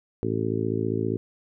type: harmonic tone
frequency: 55 Hz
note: A1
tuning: in tune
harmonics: 2 / 3 / 4 / 5 / 6 / 7 / 8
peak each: -30 / -34 / -32 / -31 / -32 / -29 / -33 dBFS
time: 0.23-1.17 s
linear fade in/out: 0 ms
effects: none